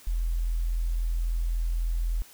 sine tone, 41.84 Hz, E1, 27 cents sharp, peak -24 dBFS, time 0.07-2.22 s, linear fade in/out 0 ms, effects white hiss -52 dBFS RMS until 2.33 s

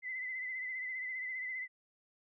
sine tone with vibrato, 2031 Hz, B6, 48 cents sharp, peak -37 dBFS, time 0.02-1.68 s, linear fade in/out 50 ms, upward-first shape sine, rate 15 Hz, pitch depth 44 cents each way, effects none

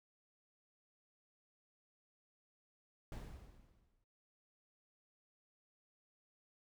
brown noise with exponential decay, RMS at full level -43 dBFS, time 3.12-4.04 s, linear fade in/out 2 ms, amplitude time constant 200 ms, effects noise-tail reverb RT60 0.7 s tail -21 dB re dry

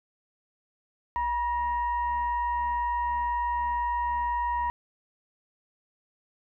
sine tone with frequency modulation, 963 Hz, B5, 44 cents flat, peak -25 dBFS, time 1.16-4.7 s, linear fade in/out 0 ms, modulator 902 Hz, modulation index 0.45, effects none

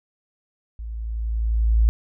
sine tone with level ramp, 55.7 Hz, A1, 22 cents sharp, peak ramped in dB -30 to -12 dBFS, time 0.79-1.89 s, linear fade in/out 0 ms, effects none

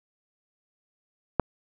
click, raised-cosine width 1 ms, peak -6 dBFS, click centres 1.397 s, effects none

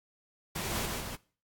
pink noise with echo, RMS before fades -35 dBFS, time 0.55-0.86 s, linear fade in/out 10 ms, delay 150 ms, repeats 2, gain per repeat -3 dB, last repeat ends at 1.16 s, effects noise-tail reverb RT60 0.4 s tail -20 dB re dry + AAC 64 kbps

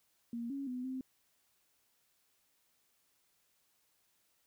sine tone with pitch steps, 234.7 / 276.5 / 250.6 / 260.3 Hz, A#3 / C#4 / B3 / C4, +12 / -4 / +25 / -9 cents, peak -37 dBFS, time 0.33-1.01 s, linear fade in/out 2 ms, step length 170 ms, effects white hiss -75 dBFS RMS until 4.46 s

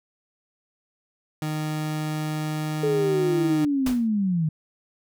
30% pulse tone, 153.9 Hz, D#3, 19 cents flat, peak -23 dBFS, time 1.42-3.65 s, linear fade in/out 2 ms
sine linear sweep, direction down, 436.7 to 150.8 Hz, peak -20 dBFS, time 2.83-4.49 s, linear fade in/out 5 ms
pink noise with exponential decay, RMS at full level -28 dBFS, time 3.86-4.08 s, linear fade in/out 5 ms, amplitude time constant 47 ms
effects none

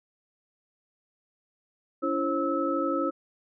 sine tone cluster, 284.2 / 336.3 / 535 / 1301 Hz, C#4 / E4 / C5 / E6, +43 / +35 / +38 / -23 cents, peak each -30 dBFS, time 2.02-3.11 s, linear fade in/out 20 ms, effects none

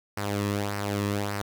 sawtooth tone with flanger, 101.8 Hz, G#2, 34 cents flat, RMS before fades -29 dBFS, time 0.17-1.42 s, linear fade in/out 5 ms, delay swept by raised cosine 0.28 to 1.38 ms, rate 1.7 Hz, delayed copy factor -0.6, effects 8-bit

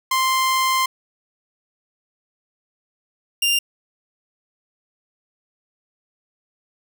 sawtooth tone pair in turn, 1046.5 / 2794 Hz, C6 / F7, 0 / 0 cents, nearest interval octave + perfect fourth, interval 1700 cents, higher second, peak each -13 dBFS, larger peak neither, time 0.11-0.86 / 3.42-3.59 s, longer first, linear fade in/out 5 ms, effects none

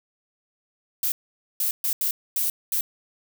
violet noise bursts at uneven times, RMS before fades -24 dBFS, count 6, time 1.03-1.12 / 1.6-1.71 / 1.84-1.93 / 2.01-2.11 / 2.36-2.5 / 2.72-2.81 s, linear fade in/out 2 ms, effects none

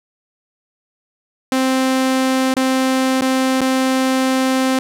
sawtooth tone with dropouts, 261.6 Hz, C4, in tune, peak -10 dBFS, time 1.52-4.79 s, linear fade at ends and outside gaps 2 ms, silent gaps 2.54-2.566 / 3.211-3.219 / 3.608-3.614 s, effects low-pass 12000 Hz 12 dB/octave + 8-bit

